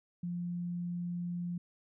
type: tone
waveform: sine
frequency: 174.8 Hz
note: F3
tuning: 2 cents sharp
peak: -34 dBFS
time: 0.23-1.58 s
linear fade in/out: 5 ms
effects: none